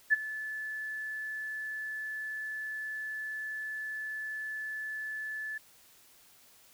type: tone with ADSR envelope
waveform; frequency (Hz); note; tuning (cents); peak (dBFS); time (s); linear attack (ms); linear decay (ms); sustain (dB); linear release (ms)
sine; 1735; A6; -25; -18; 0.1-5.58; 31; 20; -17; 6
effects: white hiss -60 dBFS RMS until 6.73 s